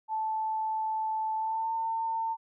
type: tone with pitch glide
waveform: sine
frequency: 876 to 901.7 Hz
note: A5 to A5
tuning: -8 to +42 cents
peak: -28 dBFS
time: 0.08-2.37 s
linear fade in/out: 50 ms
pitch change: +50 cents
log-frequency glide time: 1.36-1.72 s
effects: none